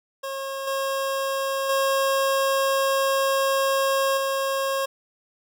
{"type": "tone with level steps", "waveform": "25% pulse", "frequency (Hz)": 542, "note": "C#5", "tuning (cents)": -39, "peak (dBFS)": [-25, -20, -16, -19], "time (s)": [0.23, 4.86], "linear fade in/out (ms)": 10, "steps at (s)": [0.67, 1.69, 4.17], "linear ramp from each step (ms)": 5, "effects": []}